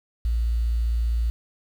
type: tone with quantisation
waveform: sine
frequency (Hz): 57.6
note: A#1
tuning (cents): -20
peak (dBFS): -20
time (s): 0.25-1.3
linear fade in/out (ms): 0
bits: 8
effects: none